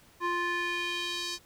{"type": "tone with band-pass filter sweep", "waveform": "square", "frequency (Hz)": 349.2, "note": "F4", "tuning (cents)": 0, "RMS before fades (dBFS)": -32, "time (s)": [0.2, 1.39], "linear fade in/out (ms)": 50, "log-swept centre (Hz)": [1200, 5100], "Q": 1.9, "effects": ["pink hiss -59 dBFS RMS until 1.45 s"]}